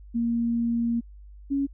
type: tone pair in turn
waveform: sine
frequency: 233.7 / 277.9 Hz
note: A#3 / C#4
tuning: +5 / +4 cents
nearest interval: minor third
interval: 299 cents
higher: second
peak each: -22 dBFS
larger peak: neither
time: 0.14-1.01 / 1.5-1.67 s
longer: first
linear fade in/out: 20 ms
effects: added 50 Hz sine -43 dBFS peak until 1.73 s